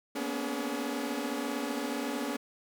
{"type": "tone cluster", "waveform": "sawtooth", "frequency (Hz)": [227.3, 242.7, 256.2, 284.4, 419.1], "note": ["A#3", "B3", "C4", "C#4", "G#4"], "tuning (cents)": [-43, -30, -36, 45, 16], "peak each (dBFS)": [-40, -34, -37, -31, -36], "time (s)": [0.15, 2.37], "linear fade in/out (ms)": 10, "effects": []}